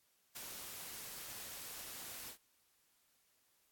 white noise with ADSR envelope, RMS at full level -44 dBFS, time 0.35-2.38 s, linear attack 18 ms, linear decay 4 ms, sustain -4 dB, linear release 96 ms, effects white hiss -75 dBFS RMS until 3.71 s + AAC 64 kbps

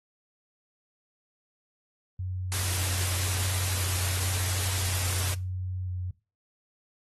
sine tone with vibrato, 91.5 Hz, F#2, 19 cents flat, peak -30 dBFS, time 2.19-6.11 s, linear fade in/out 5 ms, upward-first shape square, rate 0.95 Hz, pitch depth 13 cents each way
white noise, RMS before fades -31 dBFS, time 2.52-5.34 s, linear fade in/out 0 ms
effects noise-tail reverb RT60 0.3 s tail -19 dB re dry + AAC 32 kbps

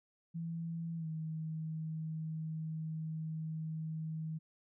sine tone with pitch glide, 166 to 158.6 Hz, E3 to D#3, +12 to +33 cents, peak -37 dBFS, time 0.34-4.39 s, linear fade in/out 20 ms, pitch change -79 cents, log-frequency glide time 0.97-1.07 s, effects none

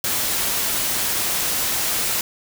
white noise, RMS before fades -22 dBFS, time 0.04-2.21 s, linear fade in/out 2 ms, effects none

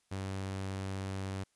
sawtooth tone, 96.3 Hz, G2, 30 cents flat, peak -32 dBFS, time 0.11-1.44 s, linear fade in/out 10 ms, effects white hiss -75 dBFS RMS until 1.55 s + resampled to 24000 Hz

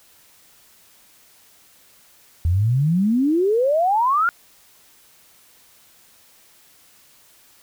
sine exponential sweep, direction up, 80.1 to 1440 Hz, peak -15 dBFS, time 2.45-4.29 s, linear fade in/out 0 ms, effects white hiss -53 dBFS RMS until 7.62 s

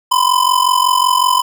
square ring-modulated tone, 1011 Hz, B5, 40 cents sharp, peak -8 dBFS, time 0.11-1.42 s, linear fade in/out 10 ms, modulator 22.7 Hz, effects none

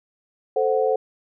sine chord, F# diminished, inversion first, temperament equal, 440 / 523.3 / 740 Hz, A4 / C5 / F#5, 0 / 0 / 0 cents, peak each -21 / -21 / -25 dBFS, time 0.56-0.96 s, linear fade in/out 5 ms, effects none

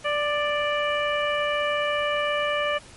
harmonic tone with a mistuned harmonic, 587.3 Hz, D5, in tune, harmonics 1 / 2 / 3 / 4 / 5, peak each -25 / -28 / -30 / -31 / -32 dBFS, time 0.04-2.79 s, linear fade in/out 20 ms, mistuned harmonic 2, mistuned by +15 cents, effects pink hiss -47 dBFS RMS until 2.96 s + MP3 48 kbps

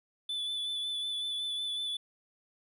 triangle tone with vibrato, 3482 Hz, A7, 19 cents flat, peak -31 dBFS, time 0.29-1.97 s, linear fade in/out 5 ms, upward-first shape sine, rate 5.4 Hz, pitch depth 22 cents each way, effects none

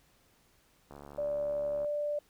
click train, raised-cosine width 1 ms, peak -34 dBFS, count 68, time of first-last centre 0.91-1.846 s, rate 71.6 Hz
sine tone with pitch glide, 585 to 589.1 Hz, D5 to D5, -7 to +5 cents, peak -30 dBFS, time 1.18-2.19 s, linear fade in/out 5 ms, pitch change +12 cents, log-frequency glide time 1.8-1.86 s
effects pink hiss -67 dBFS RMS until 2.29 s

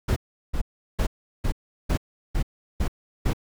brown noise bursts, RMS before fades -22 dBFS, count 8, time 0.08-3.334 s, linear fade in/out 10 ms, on 83 ms, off 370 ms, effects none

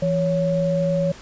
sine tone pair together, 167.6 / 557.6 Hz, E3 / C#5, +29 / +10 cents, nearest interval octave + major sixth, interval 2081 cents, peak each -21 / -20 dBFS, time 0.02-1.12 s, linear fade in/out 5 ms, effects pink hiss -42 dBFS RMS until 1.21 s + resampled to 16000 Hz

